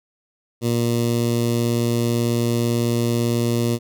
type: tone with notch filter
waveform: 15% pulse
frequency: 118.1 Hz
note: A#2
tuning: 23 cents sharp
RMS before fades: -20 dBFS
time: 0.61-3.79 s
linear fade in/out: 50 ms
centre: 1500 Hz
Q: 0.58
effects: none